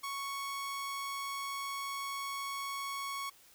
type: tone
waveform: sawtooth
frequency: 1108.7 Hz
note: C#6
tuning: in tune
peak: -33 dBFS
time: 0.03-3.3 s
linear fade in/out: 10 ms
effects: white hiss -61 dBFS RMS until 3.54 s